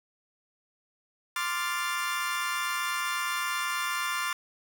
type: chord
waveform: 30% pulse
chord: D minor seventh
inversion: third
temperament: equal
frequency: 1046.5 / 1174.7 / 1396.9 / 1760 Hz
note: C6 / D6 / F6 / A6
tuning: 0 / 0 / 0 / 0 cents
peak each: -31 / -32 / -31 / -33 dBFS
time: 1.36-4.33 s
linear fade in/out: 2 ms
effects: none